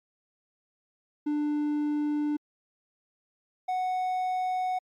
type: tone pair in turn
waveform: triangle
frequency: 296.6 / 738.8 Hz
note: D4 / F#5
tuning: +17 / -3 cents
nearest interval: octave + major third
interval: 1580 cents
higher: second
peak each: -23 / -24 dBFS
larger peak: first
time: 1.26-2.37 / 3.68-4.79 s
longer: neither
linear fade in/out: 10 ms
effects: MP3 96 kbps